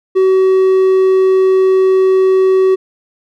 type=tone; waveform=triangle; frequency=378.2 Hz; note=F#4; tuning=38 cents sharp; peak=-5 dBFS; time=0.15-2.76 s; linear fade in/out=20 ms; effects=none